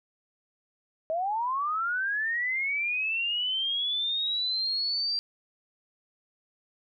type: linear sweep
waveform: sine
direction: up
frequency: 622.3 to 4734 Hz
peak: -26 dBFS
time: 1.1-5.19 s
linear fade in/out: 0 ms
effects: none